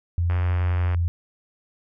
sine tone with pitch glide, 86 to 85.46 Hz, F2 to F2, -26 to -37 cents, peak -19 dBFS, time 0.18-1.08 s, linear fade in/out 0 ms, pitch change -11 cents, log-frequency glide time 0.5-0.59 s
click train, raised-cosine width 0.5 ms, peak -19 dBFS, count 60, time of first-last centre 0.3-0.946 s, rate 91.3 Hz
effects none

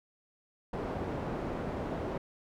white low-pass noise, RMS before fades -36 dBFS, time 0.73-2.18 s, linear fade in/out 5 ms, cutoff 570 Hz, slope 12 dB/octave, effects none

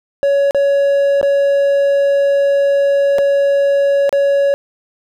triangle tone with dropouts, 560 Hz, C#5, 18 cents sharp, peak -8 dBFS, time 0.23-4.54 s, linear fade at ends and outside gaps 0 ms, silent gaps 0.509-0.547 / 1.213-1.229 / 3.184-3.188 / 4.093-4.127 s, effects none

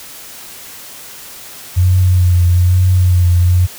sine tone with vibrato, 90 Hz, F#2, 47 cents flat, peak -7 dBFS, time 1.76-3.67 s, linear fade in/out 20 ms, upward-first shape triangle, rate 1.1 Hz, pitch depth 50 cents each way, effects white hiss -33 dBFS RMS until 3.78 s

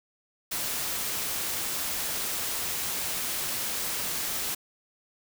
white noise, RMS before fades -31 dBFS, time 0.51-4.55 s, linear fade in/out 10 ms, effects none

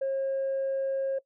sine tone, 540 Hz, C#5, 45 cents flat, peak -24 dBFS, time 0.01-1.19 s, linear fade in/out 10 ms, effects noise-tail reverb RT60 0.1 s tail -21 dB re dry + tanh soft clip ceiling -24 dBFS

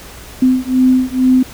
sine beating tone pair, 255.6 / 257.8 Hz, C4 / C4, -40 / -26 cents, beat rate 2.2 Hz, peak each -12 dBFS, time 0.42-1.43 s, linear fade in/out 5 ms, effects added 60 Hz sine -39 dBFS peak until 1.53 s + pink hiss -35 dBFS RMS until 1.53 s

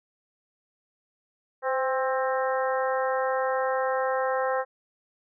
harmonic tone with a mistuned harmonic, 264.2 Hz, C4, 17 cents sharp, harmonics 2 / 3 / 4 / 5 / 6 / 7, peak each -26 / -30 / -32 / -34 / -36 / -37 dBFS, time 1.62-4.65 s, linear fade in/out 50 ms, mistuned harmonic 2, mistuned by -31 cents, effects none

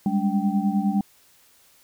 sine tone cluster, 196.4 / 206.2 / 287.6 / 777 Hz, G3 / G#3 / D4 / G5, +4 / -12 / -36 / -16 cents, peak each -23 / -23 / -30 / -31 dBFS, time 0.06-1.01 s, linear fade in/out 2 ms, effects white hiss -57 dBFS RMS until 1.83 s

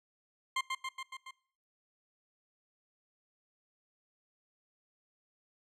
20% pulse tone with echo, 1054 Hz, C6, 12 cents sharp, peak -25 dBFS, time 0.56-0.61 s, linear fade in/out 5 ms, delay 140 ms, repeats 5, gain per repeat -3 dB, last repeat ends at 1.31 s, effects noise-tail reverb RT60 0.6 s tail -23 dB re dry + low-pass 7000 Hz 12 dB/octave

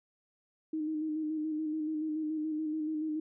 sine tone with vibrato, 310 Hz, D#4, 6 cents flat, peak -31 dBFS, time 0.73-3.2 s, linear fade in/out 5 ms, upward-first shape square, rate 7 Hz, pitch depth 28 cents each way, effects none

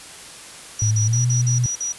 sine tone bursts, 5830 Hz, F#8, 26 cents flat, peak -22 dBFS, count 7, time 0.79-1.924 s, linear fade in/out 5 ms, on 120 ms, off 49 ms
sine tone with pitch glide, 108.9 to 122.94 Hz, A2 to B2, -17 to -7 cents, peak -16 dBFS, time 0.82-1.66 s, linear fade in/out 0 ms, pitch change +210 cents, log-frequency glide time 1.05-1.2 s
effects white hiss -39 dBFS RMS until 1.98 s + resampled to 24000 Hz

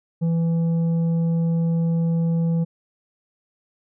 sine tone with tanh clipping, 166.2 Hz, E3, 15 cents sharp, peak -19 dBFS, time 0.21-2.65 s, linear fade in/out 20 ms, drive 6 dB, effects none

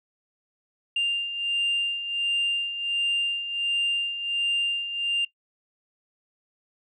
sine beating tone pair, 2794 / 2795.4 Hz, F7 / F7, 0 / +1 cents, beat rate 1.4 Hz, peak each -29 / -23 dBFS, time 0.96-5.25 s, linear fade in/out 5 ms, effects noise-tail reverb RT60 0.1 s tail -20 dB re dry + tanh soft clip ceiling -19 dBFS

